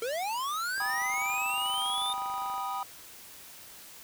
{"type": "linear sweep", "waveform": "square", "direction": "up", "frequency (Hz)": [440, 3646], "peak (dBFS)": -31, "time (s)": [0.02, 2.13], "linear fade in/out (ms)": 2}
{"type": "click train", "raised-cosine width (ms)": 0.5, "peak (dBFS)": -33, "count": 46, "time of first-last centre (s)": [0.78, 2.58], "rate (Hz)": 25}
{"type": "chord", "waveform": "triangle", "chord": "G augmented", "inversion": "none", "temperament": "equal with one note detuned", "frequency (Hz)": [784, 979.2, 1244.5], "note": ["G5", "B5", "D#6"], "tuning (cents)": [0, -15, 0], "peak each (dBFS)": -34, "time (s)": [0.8, 2.83], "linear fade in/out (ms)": 2}
{"effects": ["white hiss -49 dBFS RMS until 4.03 s"]}